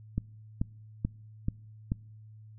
click train, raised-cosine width 5 ms, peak -16 dBFS, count 5, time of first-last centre 0.18-1.919 s, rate 2.3 Hz, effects noise-tail reverb RT60 0.8 s tail -26 dB re dry + added 108 Hz sine -48 dBFS peak until 2.58 s

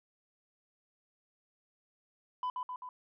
sine tone with echo, 1001 Hz, B5, 23 cents sharp, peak -29 dBFS, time 2.43-2.5 s, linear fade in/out 2 ms, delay 130 ms, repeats 3, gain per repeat -4 dB, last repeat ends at 2.89 s, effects tanh soft clip ceiling -31 dBFS

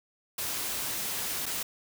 white noise with dropouts, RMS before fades -33 dBFS, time 0.38-1.63 s, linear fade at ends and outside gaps 5 ms, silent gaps 1.458-1.462 s, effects none

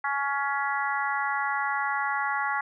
harmonic tone, 280 Hz, C#4, 18 cents sharp, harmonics 3 / 4 / 5 / 6 / 7, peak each -30 / -31 / -32 / -33 / -33 dBFS, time 0.04-2.61 s, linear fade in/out 5 ms, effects none

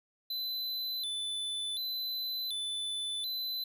square tone with vibrato, 3754 Hz, A#7, 11 cents sharp, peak -34 dBFS, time 0.3-3.64 s, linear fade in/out 5 ms, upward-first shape square, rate 0.68 Hz, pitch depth 120 cents each way, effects none

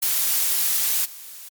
blue noise with level steps, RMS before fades -21 / -39 dBFS, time 0.02-1.49 s, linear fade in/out 10 ms, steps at 1.04 s, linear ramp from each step 20 ms, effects MP3 96 kbps

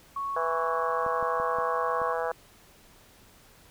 sine tone with pitch glide, 1108.7 to 1096.6 Hz, C#6 to C#6, 0 to -19 cents, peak -29 dBFS, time 0.16-2.13 s, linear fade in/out 5 ms, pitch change -19 cents, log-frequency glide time 0.84-1.22 s
harmonic tone, 164.81 Hz, E3, in tune, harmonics 3 / 4 / 5 / 6 / 7 / 8 / 9 / 10, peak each -31 / -33 / -35 / -37 / -38 / -39 / -40 / -41 dBFS, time 0.36-2.32 s, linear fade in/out 5 ms
clicks, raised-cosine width 3 ms, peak -30 dBFS, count 5, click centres 1.064 / 1.227 / 1.4 / 1.586 / 2.017 s
effects pink hiss -56 dBFS RMS until 3.7 s

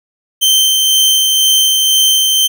sawtooth tone with tremolo, 3114 Hz, G7, 12 cents flat, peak -4 dBFS, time 0.41-2.48 s, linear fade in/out 20 ms, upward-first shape sine, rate 2 Hz, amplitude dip 25%, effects none

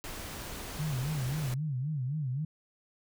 pink noise, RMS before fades -41 dBFS, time 0.04-1.54 s, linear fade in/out 0 ms
sine tone with vibrato, 140 Hz, C#3, 18 cents sharp, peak -30 dBFS, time 0.79-2.45 s, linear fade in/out 5 ms, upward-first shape sine, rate 3.8 Hz, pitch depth 200 cents each way
effects none

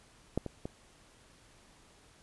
clicks, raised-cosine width 2 ms, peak -16 / -24 / -24 dBFS, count 3, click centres 0.376 / 0.463 / 0.655 s, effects pink hiss -61 dBFS RMS until 2.22 s + resampled to 24000 Hz

